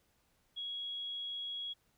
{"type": "tone", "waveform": "sine", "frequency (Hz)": 3322, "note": "G#7", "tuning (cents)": 0, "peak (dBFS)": -38, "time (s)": [0.56, 1.74], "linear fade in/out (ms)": 20, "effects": ["pink hiss -74 dBFS RMS until 1.97 s"]}